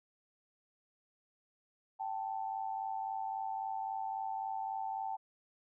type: tone pair together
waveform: sine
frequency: 776.3 / 880 Hz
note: G5 / A5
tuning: -17 / 0 cents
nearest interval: major second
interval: 217 cents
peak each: -38 / -39 dBFS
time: 1.99-5.17 s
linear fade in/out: 20 ms
effects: none